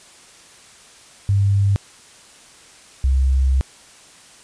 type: tone pair in turn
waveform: sine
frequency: 99.5 / 66.1 Hz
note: G2 / C2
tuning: +26 / +18 cents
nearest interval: perfect fifth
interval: 708 cents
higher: first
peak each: -13 dBFS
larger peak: neither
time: 1.29-1.76 / 3.04-3.61 s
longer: second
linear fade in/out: 0 ms
effects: white hiss -46 dBFS RMS until 4.43 s + resampled to 22050 Hz